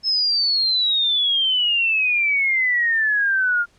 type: exponential sweep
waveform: sine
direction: down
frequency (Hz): 5250 to 1398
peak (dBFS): -16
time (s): 0.03-3.66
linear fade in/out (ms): 50
effects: pink hiss -58 dBFS RMS until 3.78 s + low-pass 8000 Hz 12 dB/octave